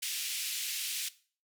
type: band-pass noise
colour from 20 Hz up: pink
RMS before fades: -36 dBFS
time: 0.02-1.09 s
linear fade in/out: 10 ms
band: 2500 to 16000 Hz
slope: 24 dB/octave
effects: noise-tail reverb RT60 0.4 s tail -17 dB re dry